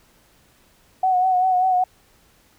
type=tone with vibrato; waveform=sine; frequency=740 Hz; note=F#5; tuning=in tune; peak=-15 dBFS; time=1.03-1.84 s; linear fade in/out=5 ms; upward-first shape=sine; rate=5.1 Hz; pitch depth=38 cents each way; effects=pink hiss -57 dBFS RMS until 2.58 s